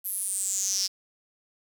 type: tone with high-pass filter sweep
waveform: sawtooth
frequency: 194 Hz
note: G3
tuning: 18 cents flat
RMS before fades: -29 dBFS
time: 0.04-0.88 s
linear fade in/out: 20 ms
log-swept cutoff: 12000 to 5100 Hz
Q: 8.8
effects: 9-bit